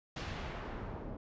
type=noise with low-pass filter sweep; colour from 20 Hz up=pink; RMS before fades=-42 dBFS; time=0.16-1.17 s; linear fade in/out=5 ms; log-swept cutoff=4800 to 630 Hz; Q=0.76; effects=resampled to 16000 Hz